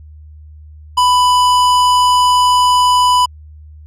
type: tone with hard clipping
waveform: sine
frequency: 994 Hz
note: B5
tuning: 11 cents sharp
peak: -10 dBFS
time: 0.97-3.26 s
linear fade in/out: 10 ms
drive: 15 dB
effects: added 76 Hz sine -34 dBFS peak until 3.86 s